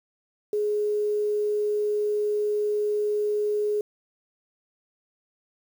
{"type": "tone with quantisation", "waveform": "sine", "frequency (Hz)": 418.3, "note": "G#4", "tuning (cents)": 12, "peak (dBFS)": -22, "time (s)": [0.53, 3.81], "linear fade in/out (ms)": 2, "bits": 8, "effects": []}